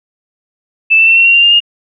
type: tone with pitch steps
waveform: sine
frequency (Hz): 2637 / 2665 / 2692 / 2721 / 2749 / 2778 / 2807 / 2836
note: E7 / E7 / E7 / F7 / F7 / F7 / F7 / F7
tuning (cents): 0 / +18 / +36 / -46 / -28 / -10 / +8 / +26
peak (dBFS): -4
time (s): 0.9-1.604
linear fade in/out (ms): 20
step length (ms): 88
effects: none